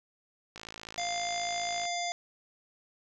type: click train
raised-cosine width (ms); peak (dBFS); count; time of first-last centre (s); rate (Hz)
0.2; -25; 72; 0.56-1.853; 54.9
type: harmonic tone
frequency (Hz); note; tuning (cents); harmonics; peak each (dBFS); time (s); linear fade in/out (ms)
698.5; F5; 0; 1 / 3 / 5 / 7 / 9 / 10; -33 / -38 / -40 / -41 / -43 / -43; 0.98-2.12; 0
effects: none